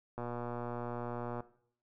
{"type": "click train", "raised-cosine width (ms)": 1, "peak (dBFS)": -26, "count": 148, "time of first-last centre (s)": [0.18, 1.405], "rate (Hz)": 120, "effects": ["noise-tail reverb RT60 0.6 s tail -17 dB re dry"]}